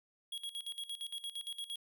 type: tone with tremolo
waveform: square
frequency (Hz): 3311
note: G#7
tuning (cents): -6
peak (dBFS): -39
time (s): 0.32-1.76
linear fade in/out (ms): 5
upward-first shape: square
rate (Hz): 8.7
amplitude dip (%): 80
effects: none